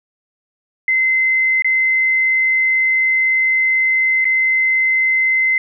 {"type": "tone with dropouts", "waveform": "sine", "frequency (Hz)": 2061, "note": "C7", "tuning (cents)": -27, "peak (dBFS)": -12, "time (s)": [0.88, 5.58], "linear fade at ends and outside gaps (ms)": 2, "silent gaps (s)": [[1.622, 1.645], [4.245, 4.252]], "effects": []}